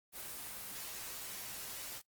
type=noise with comb filter; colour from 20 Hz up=white; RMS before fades=-45 dBFS; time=0.12-2.02 s; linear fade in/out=50 ms; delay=12 ms; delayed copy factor=-0.5; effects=noise-tail reverb RT60 0.1 s tail -17 dB re dry + Opus 24 kbps